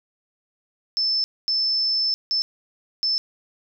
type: tone bursts at uneven times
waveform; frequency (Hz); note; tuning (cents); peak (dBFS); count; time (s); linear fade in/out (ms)
sine; 5274; E8; 0; -19; 4; 0.97-1.24 / 1.48-2.14 / 2.31-2.42 / 3.03-3.18; 0
effects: none